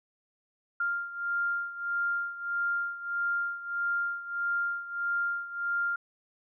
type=beating tone pair; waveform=sine; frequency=1396.9 / 1398.5 Hz; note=F6 / F6; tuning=0 / +2 cents; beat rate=1.6 Hz; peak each=-30 / -34 dBFS; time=0.8-5.96 s; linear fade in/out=5 ms; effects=none